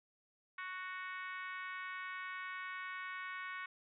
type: harmonic tone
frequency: 370 Hz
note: F#4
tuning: in tune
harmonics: 3 / 4 / 5 / 6 / 7 / 8 / 9 / 10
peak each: -47 / -47 / -48 / -49 / -57 / -61 / -64 / -64 dBFS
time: 0.58-3.66 s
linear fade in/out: 5 ms
effects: none

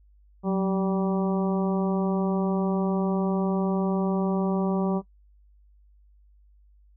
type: harmonic tone with a mistuned harmonic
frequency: 193.4 Hz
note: G3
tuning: 23 cents flat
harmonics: 1 / 2 / 3 / 4 / 5 / 6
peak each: -23 / -29 / -33 / -35 / -37 / -39 dBFS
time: 0.43-5.02 s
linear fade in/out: 50 ms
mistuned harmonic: 1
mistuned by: -60 cents
effects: noise-tail reverb RT60 0.1 s tail -18 dB re dry + added 50 Hz sine -54 dBFS peak until 6.96 s

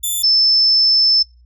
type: tone pair in turn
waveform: 5% pulse / sine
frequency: 3520 / 5274 Hz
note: A7 / E8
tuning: 0 / 0 cents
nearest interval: perfect fifth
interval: 700 cents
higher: second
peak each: -10 dBFS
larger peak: neither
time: 0.03-0.23 / 0.23-1.23 s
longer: second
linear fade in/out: 10 ms
effects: noise-tail reverb RT60 0.3 s tail -25 dB re dry + added 60 Hz sine -45 dBFS peak until 1.45 s

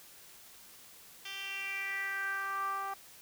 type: tone with band-pass filter sweep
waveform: 10% pulse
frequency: 392 Hz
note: G4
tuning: in tune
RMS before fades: -37 dBFS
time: 1.25-2.94 s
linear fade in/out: 5 ms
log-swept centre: 3500 to 940 Hz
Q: 4.9
effects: white hiss -55 dBFS RMS until 3.21 s

